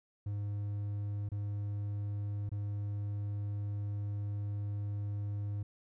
triangle tone with dropouts, 102.4 Hz, G#2, 24 cents flat, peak -32 dBFS, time 0.26-5.63 s, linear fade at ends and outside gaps 5 ms, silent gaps 1.29-1.317 / 2.493-2.516 s, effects none

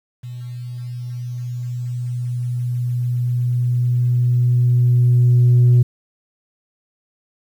sine tone with level ramp, 122.5 Hz, B2, 14 cents flat, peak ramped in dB -28 to -6 dBFS, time 0.23-5.83 s, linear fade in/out 10 ms, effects tanh soft clip ceiling -7 dBFS + 8-bit

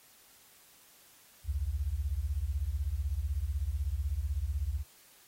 sine beating tone pair, 63 / 79 Hz, B1 / D#2, +35 / +27 cents, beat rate 16 Hz, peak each -33 / -33 dBFS, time 1.44-4.84 s, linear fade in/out 50 ms, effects white hiss -60 dBFS RMS until 5.27 s + AAC 48 kbps

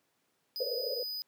square tone, 4978 Hz, D#8, in tune, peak -36 dBFS, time 0.56-1.22 s, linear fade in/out 0 ms
white band-pass noise, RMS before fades -36 dBFS, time 0.6-1.03 s, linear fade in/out 5 ms, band 460 to 560 Hz, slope 96 dB/octave
effects pink hiss -75 dBFS RMS until 1.27 s + high-pass 200 Hz 12 dB/octave

